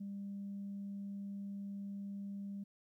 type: tone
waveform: sine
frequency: 199.4 Hz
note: G3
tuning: 30 cents sharp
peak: -40 dBFS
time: 0-2.64 s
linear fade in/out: 10 ms
effects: tanh soft clip ceiling -37 dBFS + 13-bit